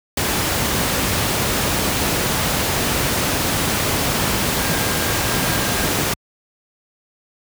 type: tone in noise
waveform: sine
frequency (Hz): 1610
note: G6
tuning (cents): +46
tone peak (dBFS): -30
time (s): 4.6-5.86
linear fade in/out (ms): 5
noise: pink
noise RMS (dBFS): -19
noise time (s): 0.17-6.14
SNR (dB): -14
effects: high-pass 60 Hz 12 dB/octave